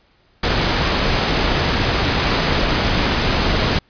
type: noise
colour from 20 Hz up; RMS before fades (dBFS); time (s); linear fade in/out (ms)
pink; -17; 0.43-3.79; 5
effects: pink hiss -57 dBFS RMS until 3.89 s + resampled to 11025 Hz